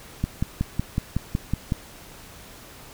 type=click train; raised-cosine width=5 ms; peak=-10 dBFS; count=9; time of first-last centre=0.24-1.721 s; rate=5.4 Hz; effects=pink hiss -45 dBFS RMS until 2.93 s